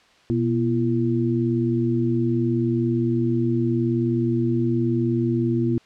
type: tone cluster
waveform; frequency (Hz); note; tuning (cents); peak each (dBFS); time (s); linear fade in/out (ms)
sine; 122.1 / 240.9 / 340.1; B2 / B3 / F4; -19 / -43 / -46; -23; 0.3-5.78; 0
effects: white hiss -55 dBFS RMS until 5.85 s + low-pass 4000 Hz 12 dB/octave